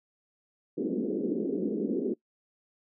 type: band-pass noise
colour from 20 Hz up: white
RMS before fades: -30 dBFS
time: 0.77-2.14 s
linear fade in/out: 10 ms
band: 200 to 430 Hz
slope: 48 dB/octave
effects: noise-tail reverb RT60 0.1 s tail -21 dB re dry